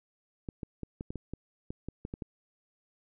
clicks, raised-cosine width 3 ms, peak -24 dBFS, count 12, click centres 0.488 / 0.632 / 0.833 / 1.009 / 1.105 / 1.157 / 1.336 / 1.705 / 1.886 / 2.051 / 2.139 / 2.222 s, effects none

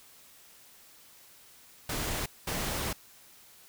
pink noise bursts at uneven times, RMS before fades -33 dBFS, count 2, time 1.89-2.26 / 2.47-2.93 s, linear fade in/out 5 ms, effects white hiss -56 dBFS RMS until 3.68 s

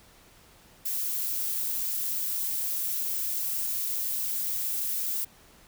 violet noise, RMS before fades -30 dBFS, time 0.85-5.25 s, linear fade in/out 10 ms, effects pink hiss -56 dBFS RMS until 5.67 s

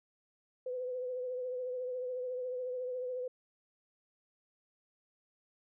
sine tone with vibrato, 503 Hz, B4, 32 cents sharp, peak -35 dBFS, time 0.66-3.28 s, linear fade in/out 5 ms, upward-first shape triangle, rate 14 Hz, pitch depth 43 cents each way, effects none

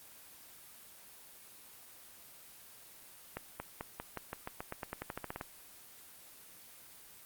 accelerating click train, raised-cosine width 0.5 ms, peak -23 dBFS, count 18, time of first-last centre 3.37-5.411 s, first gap 230 ms, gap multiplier 0.91, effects white hiss -55 dBFS RMS until 7.25 s + Opus 24 kbps

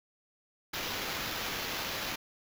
white noise with sample-and-hold, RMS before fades -36 dBFS, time 0.73-2.16 s, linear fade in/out 10 ms, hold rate 8820 Hz, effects none

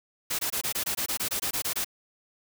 white noise bursts, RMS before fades -29 dBFS, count 14, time 0.3-1.846 s, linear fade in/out 10 ms, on 90 ms, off 22 ms, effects none

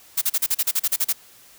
blue noise bursts, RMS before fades -20 dBFS, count 12, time 0.17-1.129 s, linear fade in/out 10 ms, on 46 ms, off 37 ms, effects white hiss -50 dBFS RMS until 1.58 s

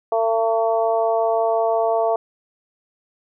harmonic tone, 225.5 Hz, A3, 43 cents sharp, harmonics 2 / 3 / 4 / 5, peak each -22 / -18 / -26 / -30 dBFS, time 0.12-2.16 s, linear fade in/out 2 ms, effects none

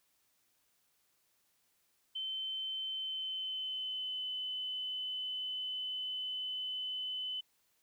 sine tone with pitch glide, 3080 to 3022 Hz, G7 to F#7, -31 to +36 cents, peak -36 dBFS, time 2.15-7.41 s, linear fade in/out 10 ms, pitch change -33 cents, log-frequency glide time 2.9-4.28 s, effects white hiss -75 dBFS RMS until 7.82 s

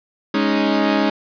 sawtooth chord, Ab suspended fourth, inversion none, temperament equal, 207.7 / 277.2 / 311.1 Hz, Ab3 / Db4 / Eb4, 0 / 0 / 0 cents, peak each -16 dBFS, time 0.34-1.1 s, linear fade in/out 5 ms, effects resampled to 11025 Hz + 8-bit

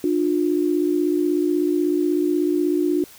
sine tone pair together, 299.5 / 355.8 Hz, D4 / F4, +34 / +32 cents, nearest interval minor third, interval 298 cents, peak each -20 dBFS, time 0.04-3.04 s, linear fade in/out 2 ms, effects white hiss -46 dBFS RMS until 3.18 s

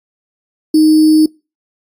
sine tone with sample-and-hold, 310.7 Hz, D#4, 2 cents flat, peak -5 dBFS, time 0.74-1.26 s, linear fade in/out 5 ms, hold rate 4900 Hz, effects noise-tail reverb RT60 0.3 s tail -26 dB re dry + AAC 64 kbps

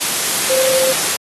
sine tone in noise, 523.3 Hz, C5, in tune, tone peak -15 dBFS, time 0.49-0.93 s, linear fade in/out 20 ms, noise white, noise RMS -17 dBFS, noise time 0-1.17 s, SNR -1 dB, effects high-pass 150 Hz 12 dB/octave + AAC 32 kbps

